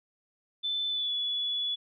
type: tone with pitch glide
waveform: sine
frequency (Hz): 3520 to 3416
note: A7 to G#7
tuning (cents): 0 to +48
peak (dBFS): -28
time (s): 0.63-1.76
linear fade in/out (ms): 20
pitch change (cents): -52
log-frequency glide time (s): 0.89-1.12
effects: none